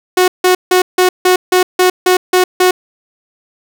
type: tone bursts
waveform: sawtooth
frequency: 366.2 Hz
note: F#4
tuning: 18 cents flat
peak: -3 dBFS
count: 10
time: 0.17-2.71 s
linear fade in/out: 5 ms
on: 110 ms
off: 160 ms
effects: none